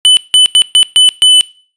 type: tone bursts at uneven times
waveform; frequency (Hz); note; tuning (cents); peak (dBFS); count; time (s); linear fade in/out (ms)
square; 3001; F#7; +24; -3; 6; 0.05-0.17 / 0.34-0.46 / 0.55-0.62 / 0.75-0.83 / 0.96-1.09 / 1.22-1.41; 0
effects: noise-tail reverb RT60 0.4 s tail -20 dB re dry + resampled to 22050 Hz